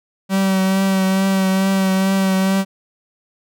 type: tone with vibrato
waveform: 45% pulse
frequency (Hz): 191.6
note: G3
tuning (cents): -39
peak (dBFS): -14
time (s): 0.29-2.65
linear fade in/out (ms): 50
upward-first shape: triangle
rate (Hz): 2.3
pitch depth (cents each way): 24
effects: none